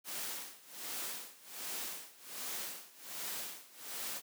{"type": "noise with tremolo", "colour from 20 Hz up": "white", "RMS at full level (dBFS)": -40, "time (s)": [0.04, 4.22], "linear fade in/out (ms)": 50, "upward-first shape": "sine", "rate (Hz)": 1.3, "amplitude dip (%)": 90, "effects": ["high-pass 200 Hz 12 dB/octave"]}